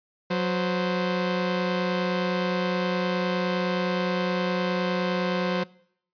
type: tone pair together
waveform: sawtooth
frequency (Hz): 182.56 / 518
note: F#3 / C5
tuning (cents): -23 / -17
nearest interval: octave + tritone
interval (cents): 1806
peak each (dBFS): -21 / -24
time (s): 0.3-5.64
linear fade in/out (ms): 10
effects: noise-tail reverb RT60 0.7 s tail -23 dB re dry + resampled to 11025 Hz